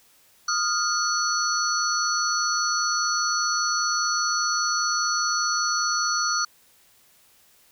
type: tone cluster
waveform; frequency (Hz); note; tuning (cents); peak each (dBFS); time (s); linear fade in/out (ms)
sine; 1237 / 1402 / 4410 / 5910; D#6 / F6 / C#8 / F#8; -10 / +6 / -10 / -3; -27; 0.48-6.45; 5
effects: white hiss -58 dBFS RMS until 7.71 s